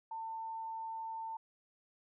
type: tone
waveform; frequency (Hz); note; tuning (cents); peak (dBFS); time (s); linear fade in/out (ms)
sine; 897; A5; +33; -39; 0.11-1.37; 5
effects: none